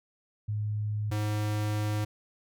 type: tone pair in turn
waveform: sine / square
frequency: 105.6 / 105.6 Hz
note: G#2 / G#2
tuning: +29 / +29 cents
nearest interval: unison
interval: 0 cents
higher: neither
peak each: -28 / -28 dBFS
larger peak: neither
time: 0.48-1.11 / 1.11-2.05 s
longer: second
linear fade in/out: 10 ms
effects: none